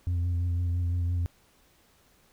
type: tone with vibrato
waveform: sine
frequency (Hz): 87.31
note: F2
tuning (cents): 0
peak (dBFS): -22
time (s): 0.07-1.26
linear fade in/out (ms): 0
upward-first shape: sine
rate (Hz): 5.9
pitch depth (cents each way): 27
effects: tanh soft clip ceiling -24 dBFS + pink hiss -63 dBFS RMS until 2.32 s